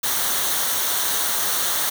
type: noise with comb filter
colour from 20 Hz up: white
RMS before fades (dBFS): -22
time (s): 0.03-1.9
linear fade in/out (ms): 10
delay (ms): 0.4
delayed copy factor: -0.55
effects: none